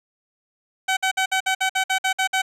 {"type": "tone bursts", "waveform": "15% pulse", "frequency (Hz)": 760, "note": "F#5", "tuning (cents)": 46, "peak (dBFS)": -12, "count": 11, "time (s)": [0.88, 2.42], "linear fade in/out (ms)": 10, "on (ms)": 90, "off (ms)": 55, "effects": ["low-pass 10000 Hz 12 dB/octave"]}